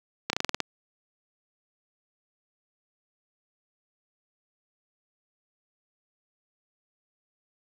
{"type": "slowing click train", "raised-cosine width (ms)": 0.2, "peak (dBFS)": -8, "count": 8, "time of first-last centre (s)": [0.3, 0.603], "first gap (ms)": 31, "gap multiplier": 1.11, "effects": ["high-pass 100 Hz 12 dB/octave", "7-bit"]}